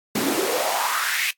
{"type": "noise with high-pass filter sweep", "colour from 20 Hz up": "pink", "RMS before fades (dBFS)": -23, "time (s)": [0.15, 1.31], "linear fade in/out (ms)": 5, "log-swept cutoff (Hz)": [220, 2500], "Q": 4.2, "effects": ["noise-tail reverb RT60 0.1 s tail -20 dB re dry", "AAC 64 kbps"]}